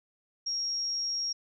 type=tone; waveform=sine; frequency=5588 Hz; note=F8; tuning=in tune; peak=-29 dBFS; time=0.46-1.33 s; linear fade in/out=10 ms; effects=none